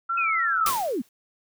sine tone with vibrato, 1341 Hz, E6, 29 cents sharp, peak -23 dBFS, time 0.09-0.7 s, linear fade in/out 10 ms, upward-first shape sine, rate 3.3 Hz, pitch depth 38 cents each way
sine linear sweep, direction down, 2600 to 202 Hz, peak -24 dBFS, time 0.17-1.02 s, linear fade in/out 10 ms
white noise with exponential decay, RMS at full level -24 dBFS, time 0.66-1.09 s, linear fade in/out 2 ms, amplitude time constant 93 ms
effects none

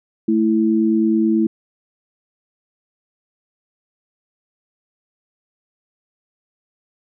sine tone pair together, 220 / 329.2 Hz, A3 / E4, 0 / -2 cents, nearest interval perfect fifth, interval 698 cents, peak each -16 dBFS, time 0.28-1.47 s, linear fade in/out 5 ms, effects none

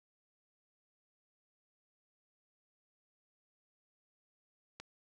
click, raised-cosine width 0.2 ms, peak -28 dBFS, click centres 4.8 s, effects none

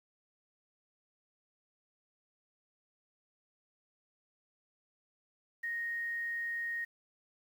sine tone with quantisation, 1864.7 Hz, A#6, in tune, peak -34 dBFS, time 5.63-6.85 s, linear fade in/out 10 ms, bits 10, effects none

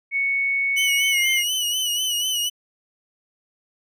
sine tone with pitch glide, 2217 to 2118 Hz, C#7 to C7, 0 to +21 cents, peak -19 dBFS, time 0.11-1.44 s, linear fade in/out 50 ms, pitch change -79 cents, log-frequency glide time 1.1-1.2 s
sawtooth tone with vibrato, 2960 Hz, F#7, in tune, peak -18 dBFS, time 0.76-2.5 s, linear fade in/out 20 ms, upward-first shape sine, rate 4.1 Hz, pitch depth 56 cents each way
effects resampled to 32000 Hz

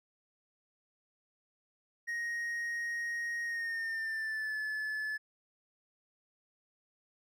triangle tone with pitch glide, 1874 to 1728.4 Hz, A#6 to A6, +9 to -31 cents, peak -32 dBFS, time 2.07-5.18 s, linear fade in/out 20 ms, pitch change -140 cents, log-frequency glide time 3.44-4.57 s, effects none

